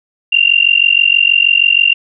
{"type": "tone with amplitude modulation", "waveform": "sine", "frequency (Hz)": 2777, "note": "F7", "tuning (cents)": -10, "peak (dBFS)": -3, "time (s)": [0.32, 1.94], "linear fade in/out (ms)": 10, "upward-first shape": "sine", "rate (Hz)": 46.3, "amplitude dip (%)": 95, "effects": []}